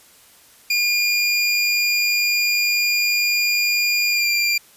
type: tone with pitch glide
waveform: 25% pulse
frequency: 2417 to 2385 Hz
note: D7 to D7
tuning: +49 to +26 cents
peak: -13 dBFS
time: 0.7-4.58 s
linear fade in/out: 5 ms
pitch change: -23 cents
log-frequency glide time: 4.1-4.27 s
effects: white hiss -50 dBFS RMS until 4.76 s + resampled to 32000 Hz